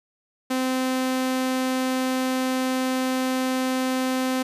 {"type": "tone", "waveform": "sawtooth", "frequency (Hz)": 258.5, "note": "C4", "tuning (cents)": -21, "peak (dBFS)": -18, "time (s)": [0.5, 4.43], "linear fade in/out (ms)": 10, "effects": ["resampled to 32000 Hz", "10-bit"]}